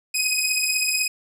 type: beating tone pair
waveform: 15% pulse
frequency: 2508 / 2524 Hz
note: D#7 / D#7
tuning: +13 / +24 cents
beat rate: 16 Hz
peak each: -16 dBFS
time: 0.14-1.08 s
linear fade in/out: 10 ms
effects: none